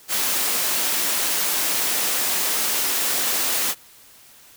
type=high-pass noise; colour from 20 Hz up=white; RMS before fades=-22 dBFS; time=0.08-3.75 s; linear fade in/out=50 ms; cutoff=220 Hz; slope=12 dB/octave; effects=white hiss -49 dBFS RMS until 4.56 s